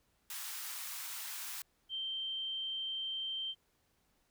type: high-pass noise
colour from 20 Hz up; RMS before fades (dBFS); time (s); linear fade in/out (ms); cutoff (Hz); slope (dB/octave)
white; -43; 0.3-1.62; 2; 890; 24
type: tone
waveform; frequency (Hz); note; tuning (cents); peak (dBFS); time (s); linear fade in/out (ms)
sine; 3134; G7; -1; -36; 1.89-3.55; 50
effects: pink hiss -75 dBFS RMS until 4.3 s